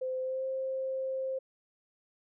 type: tone with pitch glide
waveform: sine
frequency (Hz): 516 to 527.5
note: C5 to C5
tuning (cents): -24 to +14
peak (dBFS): -31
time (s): 0.01-1.39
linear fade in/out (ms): 10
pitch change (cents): +38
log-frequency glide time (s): 0.21-0.45
effects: none